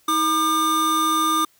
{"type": "tone pair together", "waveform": "square", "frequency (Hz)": [318.6, 1204], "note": ["D#4", "D6"], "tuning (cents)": [41, 43], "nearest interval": "octave + major seventh", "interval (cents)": 2302, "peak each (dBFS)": [-26, -19], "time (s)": [0.08, 1.45], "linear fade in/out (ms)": 5, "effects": ["white hiss -59 dBFS RMS until 1.59 s"]}